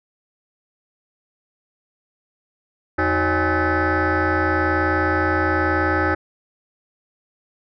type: tone with frequency modulation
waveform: sine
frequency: 602 Hz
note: D5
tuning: 43 cents sharp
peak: -15 dBFS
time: 2.98-6.15 s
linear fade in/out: 10 ms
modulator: 229 Hz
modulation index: 5
effects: tanh soft clip ceiling -13 dBFS